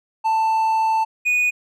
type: tone pair in turn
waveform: triangle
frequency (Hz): 886 / 2475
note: A5 / D#7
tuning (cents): +12 / -10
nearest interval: octave + tritone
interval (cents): 1778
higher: second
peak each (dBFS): -14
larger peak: neither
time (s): 0.24-1.05 / 1.25-1.51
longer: first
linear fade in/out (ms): 20
effects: resampled to 32000 Hz